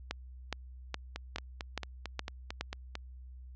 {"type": "two click trains", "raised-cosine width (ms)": 0.2, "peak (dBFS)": [-20, -16], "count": [9, 7], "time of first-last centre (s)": [[1.16, 2.954], [0.11, 2.61]], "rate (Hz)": [4.46, 2.4], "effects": ["added 63 Hz sine -46 dBFS peak until 3.55 s", "low-pass 5000 Hz 12 dB/octave"]}